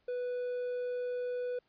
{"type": "tone", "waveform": "triangle", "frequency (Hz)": 493.9, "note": "B4", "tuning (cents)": 0, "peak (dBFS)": -31, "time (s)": [0.08, 1.59], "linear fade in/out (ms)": 5, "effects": ["pink hiss -74 dBFS RMS until 1.68 s", "resampled to 11025 Hz"]}